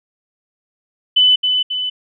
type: tone with echo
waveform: sine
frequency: 3005 Hz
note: F#7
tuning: 26 cents sharp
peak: -8 dBFS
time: 1.16-1.36 s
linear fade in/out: 10 ms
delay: 270 ms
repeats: 2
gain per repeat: -5 dB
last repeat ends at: 1.9 s
effects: none